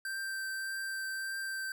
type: tone with vibrato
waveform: square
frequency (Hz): 1565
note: G6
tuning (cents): -3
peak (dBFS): -36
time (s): 0.05-1.72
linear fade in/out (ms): 2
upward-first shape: triangle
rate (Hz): 1.7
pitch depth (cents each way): 11
effects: none

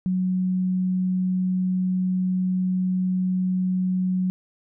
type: tone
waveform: sine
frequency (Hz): 184.5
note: F#3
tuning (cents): -5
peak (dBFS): -20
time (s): 0.06-4.3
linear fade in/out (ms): 0
effects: none

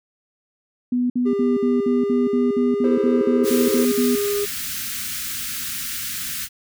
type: tone bursts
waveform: sine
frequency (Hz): 246.9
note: B3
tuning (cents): 0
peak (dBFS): -17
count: 14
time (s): 0.92-4.155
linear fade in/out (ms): 5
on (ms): 180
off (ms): 55
type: tone with pitch glide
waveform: triangle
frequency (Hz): 399.5 to 407.7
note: G4 to G#4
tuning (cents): +33 to -32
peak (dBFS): -18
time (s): 1.25-4.46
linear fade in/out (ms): 20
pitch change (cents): +35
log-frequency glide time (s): 1.54-3.47
type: chord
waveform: triangle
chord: A minor seventh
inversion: second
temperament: equal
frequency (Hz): 329.6 / 392 / 440 / 523.3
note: E4 / G4 / A4 / C5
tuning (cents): 0 / 0 / 0 / 0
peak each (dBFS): -25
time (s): 2.84-3.85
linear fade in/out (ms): 2
type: band-stop noise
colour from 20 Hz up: white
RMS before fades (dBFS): -28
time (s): 3.43-6.49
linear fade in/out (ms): 50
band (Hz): 280 to 1300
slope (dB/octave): 48
effects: none

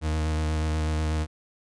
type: tone with vibrato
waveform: 40% pulse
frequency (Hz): 77.78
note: D#2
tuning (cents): 0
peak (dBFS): -23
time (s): 0.01-1.27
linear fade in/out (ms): 50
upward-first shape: square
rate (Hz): 8.2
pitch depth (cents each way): 15
effects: resampled to 22050 Hz

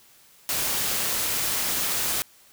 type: noise with amplitude modulation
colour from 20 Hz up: white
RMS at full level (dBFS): -24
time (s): 0.49-2.22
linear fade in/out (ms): 0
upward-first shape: sine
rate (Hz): 210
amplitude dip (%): 40
effects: white hiss -55 dBFS RMS until 2.52 s

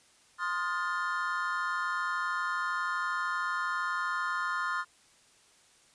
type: chord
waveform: triangle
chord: F dominant seventh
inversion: second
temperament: equal with one note detuned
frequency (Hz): 1046.5 / 1244.5 / 1417.2 / 1760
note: C6 / Eb6 / F6 / A6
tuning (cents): 0 / 0 / +25 / 0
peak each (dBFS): -33 / -34 / -32 / -36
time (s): 0.38-4.85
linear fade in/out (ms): 50
effects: white hiss -62 dBFS RMS until 5.94 s + resampled to 22050 Hz

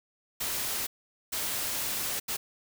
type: noise bursts at uneven times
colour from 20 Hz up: white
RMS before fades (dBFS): -32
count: 3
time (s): 0.4-0.87 / 1.32-2.2 / 2.28-2.37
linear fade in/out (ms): 10
effects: none

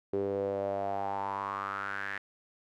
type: tone with band-pass filter sweep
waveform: sawtooth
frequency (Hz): 99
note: G2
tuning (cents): +18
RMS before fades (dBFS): -34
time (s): 0.13-2.18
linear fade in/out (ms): 5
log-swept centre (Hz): 400 to 1800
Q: 6.1
effects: none

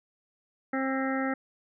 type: harmonic tone with a mistuned harmonic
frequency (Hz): 266.5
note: C4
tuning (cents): +32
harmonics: 1 / 2 / 3 / 5 / 6 / 7 / 8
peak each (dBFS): -29 / -34 / -36 / -36 / -40 / -37 / -42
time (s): 0.73-1.34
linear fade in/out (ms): 5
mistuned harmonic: 8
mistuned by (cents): -50
effects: none

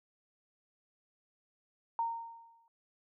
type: tone with exponential decay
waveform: sine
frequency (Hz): 922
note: A#5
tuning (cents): -19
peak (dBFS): -28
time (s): 1.99-2.68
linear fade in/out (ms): 1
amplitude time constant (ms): 150
effects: none

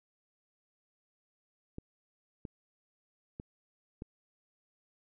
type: clicks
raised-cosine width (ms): 3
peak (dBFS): -28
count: 4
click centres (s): 1.784 / 2.452 / 3.399 / 4.021
effects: none

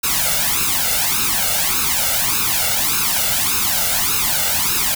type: noise with flanger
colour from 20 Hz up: white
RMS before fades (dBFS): -18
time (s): 0.03-4.95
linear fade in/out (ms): 10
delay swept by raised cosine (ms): 0.76 to 1.44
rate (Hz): 1.7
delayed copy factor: +0.85
effects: none

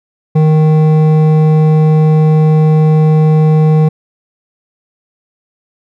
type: tone with hard clipping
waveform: sine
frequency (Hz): 155.56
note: D#3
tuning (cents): 0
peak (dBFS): -7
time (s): 0.35-3.89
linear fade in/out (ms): 10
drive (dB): 10
effects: none

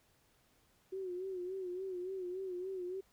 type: tone with vibrato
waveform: sine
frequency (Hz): 370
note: F#4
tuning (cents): 0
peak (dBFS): -38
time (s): 0.92-3.01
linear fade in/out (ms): 10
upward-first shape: sine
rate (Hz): 3.5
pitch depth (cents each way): 74
effects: pink hiss -71 dBFS RMS until 3.12 s

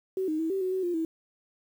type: tone with pitch steps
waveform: sine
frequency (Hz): 378.5 / 311.1 / 322.8 / 386.4 / 371.1 / 376.3 / 350.3 / 323.9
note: F#4 / D#4 / E4 / G4 / F#4 / F#4 / F4 / E4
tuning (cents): +39 / 0 / -36 / -25 / +5 / +29 / +5 / -30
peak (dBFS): -26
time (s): 0.17-1.05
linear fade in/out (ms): 2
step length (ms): 110
effects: 9-bit

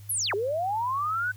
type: linear two-way sweep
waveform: sine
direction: down then up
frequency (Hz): 12000 to 380 to 1523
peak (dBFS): -25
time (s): 0.09-1.32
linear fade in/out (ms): 10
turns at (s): 0.34
effects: added 102 Hz sine -43 dBFS peak until 1.36 s + white hiss -57 dBFS RMS until 1.36 s

